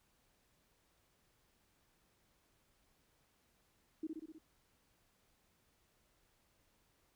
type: tone with echo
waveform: sine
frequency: 316.3 Hz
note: D#4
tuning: 29 cents sharp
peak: -37 dBFS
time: 4.03-4.07 s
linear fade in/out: 5 ms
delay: 63 ms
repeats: 5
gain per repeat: -3 dB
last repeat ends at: 4.385 s
effects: pink hiss -75 dBFS RMS until 7.15 s